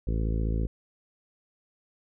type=harmonic tone; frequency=55 Hz; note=A1; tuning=in tune; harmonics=1 / 2 / 3 / 4 / 5 / 6 / 7 / 8 / 9; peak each=-26 / -32 / -36 / -38 / -40 / -42 / -43 / -44 / -45 dBFS; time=0.07-0.67 s; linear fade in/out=5 ms; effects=none